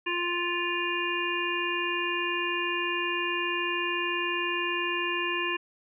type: harmonic tone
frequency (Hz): 349.2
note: F4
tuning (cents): 0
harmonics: 1 / 3 / 5 / 7 / 8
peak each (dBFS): -33 / -33 / -33 / -33 / -33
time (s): 0.06-5.57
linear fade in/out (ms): 10
effects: none